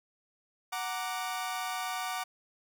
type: chord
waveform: sawtooth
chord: Gb augmented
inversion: none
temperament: equal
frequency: 740 / 932.3 / 1174.7 Hz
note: Gb5 / Bb5 / D6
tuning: 0 / 0 / 0 cents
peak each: -32 / -37 / -34 dBFS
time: 0.72-2.24 s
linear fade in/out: 10 ms
effects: none